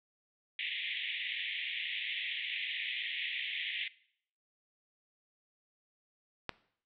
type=band-pass noise; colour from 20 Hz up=pink; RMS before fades=-38 dBFS; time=0.59-3.88 s; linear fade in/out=2 ms; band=1900 to 3600 Hz; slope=96 dB/octave
type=click; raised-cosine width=0.3 ms; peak=-18 dBFS; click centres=6.493 s
effects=noise-tail reverb RT60 0.6 s tail -19 dB re dry